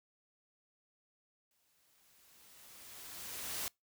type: noise with exponential growth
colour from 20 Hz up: white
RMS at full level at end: -38 dBFS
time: 1.51-3.68 s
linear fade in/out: 1 ms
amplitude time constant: 470 ms
effects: noise-tail reverb RT60 0.2 s tail -26 dB re dry